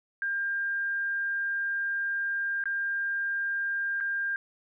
sine tone with dropouts, 1600 Hz, G6, 35 cents sharp, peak -27 dBFS, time 0.22-4.36 s, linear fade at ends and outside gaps 1 ms, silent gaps 2.639-2.656 / 4.003-4.008 s, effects none

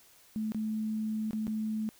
sine tone with dropouts, 217.2 Hz, A3, 22 cents flat, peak -30 dBFS, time 0.36-1.89 s, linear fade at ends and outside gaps 0 ms, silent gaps 0.52-0.546 / 1.309-1.332 / 1.469-1.479 s, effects white hiss -60 dBFS RMS until 1.99 s

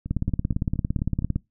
two click trains, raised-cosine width 5 ms, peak -11 / -20 dBFS, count 23 / 6, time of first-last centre 0.11-1.36 / 0.06-1.223 s, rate 17.6 / 4.3 Hz, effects noise-tail reverb RT60 0.2 s tail -24 dB re dry

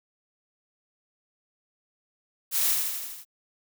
blue noise with echo, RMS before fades -25 dBFS, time 2.51-2.76 s, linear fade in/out 50 ms, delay 82 ms, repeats 6, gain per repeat -3 dB, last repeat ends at 3.252 s, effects none

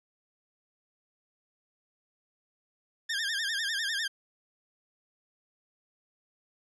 20% pulse tone with vibrato, 1709 Hz, G#6, 49 cents sharp, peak -24 dBFS, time 3.09-4.08 s, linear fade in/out 10 ms, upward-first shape sine, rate 10 Hz, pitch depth 140 cents each way, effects resampled to 24000 Hz

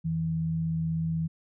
sine tone pair together, 86 / 162.35 Hz, F2 / E3, -26 / -26 cents, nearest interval major seventh, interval 1100 cents, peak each -38 / -26 dBFS, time 0.04-1.28 s, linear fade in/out 20 ms, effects none

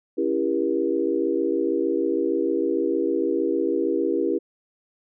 sine chord, C# diminished seventh, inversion none, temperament just, 277.2 / 332.6 / 399.1 / 479 Hz, C#4 / E4 / G4 / Bb4, 0 / +16 / +31 / +47 cents, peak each -28 / -24 / -25 / -27 dBFS, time 0.17-4.39 s, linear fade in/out 20 ms, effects none

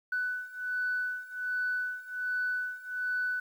sine beating tone pair, 1492 / 1493.3 Hz, F#6 / F#6, +14 / +16 cents, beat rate 1.3 Hz, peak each -34 / -32 dBFS, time 0.12-3.4 s, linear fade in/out 5 ms, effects tanh soft clip ceiling -23 dBFS + 10-bit

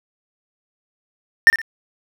triangle tone with echo, 1808 Hz, A6, 47 cents sharp, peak -3 dBFS, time 1.47-1.5 s, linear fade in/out 0 ms, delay 58 ms, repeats 2, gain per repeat -11 dB, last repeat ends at 1.616 s, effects none

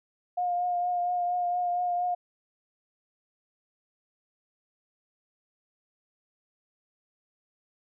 sine tone with vibrato, 711 Hz, F5, 31 cents sharp, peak -25 dBFS, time 0.37-2.15 s, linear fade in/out 10 ms, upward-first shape triangle, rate 4.3 Hz, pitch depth 23 cents each way, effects none

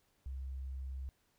sine tone, 66.2 Hz, C2, 21 cents sharp, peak -39 dBFS, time 0.26-1.09 s, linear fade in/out 0 ms, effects pink hiss -75 dBFS RMS until 1.38 s

